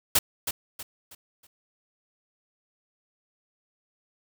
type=noise with echo; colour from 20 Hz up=white; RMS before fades=-20 dBFS; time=0.15-0.19 s; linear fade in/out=5 ms; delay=320 ms; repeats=4; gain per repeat=-9 dB; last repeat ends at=1.47 s; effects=none